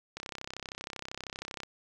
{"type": "click train", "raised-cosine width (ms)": 0.2, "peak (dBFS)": -21, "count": 49, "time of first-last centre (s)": [0.17, 1.633], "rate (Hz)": 32.8, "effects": []}